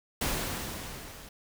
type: noise with level ramp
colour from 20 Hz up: pink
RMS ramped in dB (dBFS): -29 to -48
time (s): 0.21-1.29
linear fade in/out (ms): 5
effects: none